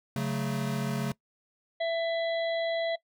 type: chord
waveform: square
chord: F# minor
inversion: second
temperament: equal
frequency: 138.59 / 185 / 220 Hz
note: C#3 / F#3 / A3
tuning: 0 / 0 / 0 cents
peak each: -32 / -36 / -34 dBFS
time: 0.16-1.12 s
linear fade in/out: 2 ms
type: harmonic tone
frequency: 665 Hz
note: E5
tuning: 15 cents sharp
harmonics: 1 / 3 / 5 / 6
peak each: -27 / -37 / -41 / -43 dBFS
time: 1.8-2.96 s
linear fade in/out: 10 ms
effects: noise-tail reverb RT60 0.1 s tail -21 dB re dry